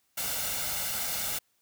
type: noise with comb filter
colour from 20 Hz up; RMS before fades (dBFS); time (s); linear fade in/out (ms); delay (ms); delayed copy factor
white; -32; 0.17-1.39; 10; 1.4; +0.6
effects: white hiss -72 dBFS RMS until 1.61 s